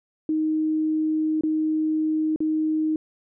sine tone with dropouts, 312.1 Hz, D#4, 5 cents sharp, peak -20 dBFS, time 0.29-2.96 s, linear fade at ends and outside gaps 2 ms, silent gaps 1.41-1.435 / 2.361-2.404 s, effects none

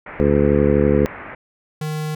white low-pass noise, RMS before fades -35 dBFS, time 0.06-1.35 s, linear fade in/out 5 ms, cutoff 2200 Hz, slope 48 dB/octave
harmonic tone, 72 Hz, D2, 34 cents flat, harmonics 1 / 2 / 3 / 4 / 5 / 6 / 7, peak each -22 / -21 / -19 / -22 / -21 / -19 / -20 dBFS, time 0.2-1.06 s, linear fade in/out 0 ms
square tone, 153.9 Hz, D#3, 19 cents flat, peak -23 dBFS, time 1.81-2.15 s, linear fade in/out 5 ms
effects none

